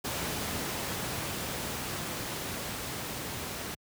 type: noise with level ramp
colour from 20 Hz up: pink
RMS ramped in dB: -33 to -37 dBFS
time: 0.04-3.75 s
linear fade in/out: 10 ms
effects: high-pass 80 Hz 12 dB/octave